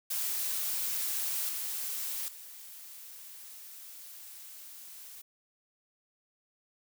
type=noise with level steps; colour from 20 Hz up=blue; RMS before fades=-33 / -36 / -48 dBFS; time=0.1-5.22 s; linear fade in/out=10 ms; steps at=1.49 / 2.28 s; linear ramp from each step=2 ms; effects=none